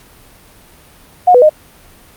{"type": "tone with pitch steps", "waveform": "sine", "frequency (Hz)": [722, 495, 614], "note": ["F#5", "B4", "D#5"], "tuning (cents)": [-43, 4, -23], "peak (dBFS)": -3, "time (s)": [1.27, 1.495], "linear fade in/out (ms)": 10, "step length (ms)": 75, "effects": ["pink hiss -43 dBFS RMS until 2.16 s", "Opus 48 kbps"]}